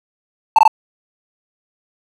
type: tone bursts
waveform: triangle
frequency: 880 Hz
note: A5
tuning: in tune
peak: -3 dBFS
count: 3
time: 0.56-0.678 s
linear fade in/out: 2 ms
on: 26 ms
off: 20 ms
effects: none